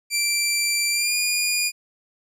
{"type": "tone with pitch glide", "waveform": "15% pulse", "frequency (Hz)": [2349, 2432], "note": ["D7", "D#7"], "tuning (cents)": [0, -40], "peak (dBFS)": -13, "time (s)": [0.1, 1.72], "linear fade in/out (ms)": 50, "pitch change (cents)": 60, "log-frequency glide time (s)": [0.9, 1.16], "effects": []}